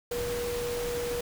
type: tone in noise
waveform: sine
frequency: 480.7 Hz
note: B4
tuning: 47 cents flat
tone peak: -30 dBFS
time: 0.11-1.21 s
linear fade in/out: 5 ms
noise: pink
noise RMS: -37 dBFS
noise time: 0.11-1.21 s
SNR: +4 dB
effects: none